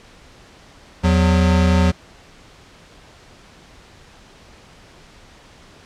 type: tone pair together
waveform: square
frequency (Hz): 82.41 / 182.09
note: E2 / F#3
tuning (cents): 0 / -27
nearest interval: octave + major second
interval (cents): 1373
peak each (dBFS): -15 / -17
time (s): 1.03-1.92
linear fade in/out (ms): 20
effects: pink hiss -46 dBFS RMS until 5.85 s + low-pass 6000 Hz 12 dB/octave